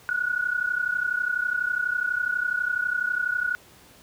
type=tone pair together; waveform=sine; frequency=1447.9 / 1480 Hz; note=F#6 / F#6; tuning=-38 / 0 cents; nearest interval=unison; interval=38 cents; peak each=-26 dBFS; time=0.09-3.55 s; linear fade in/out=0 ms; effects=pink hiss -52 dBFS RMS until 4.02 s + high-pass 60 Hz 12 dB/octave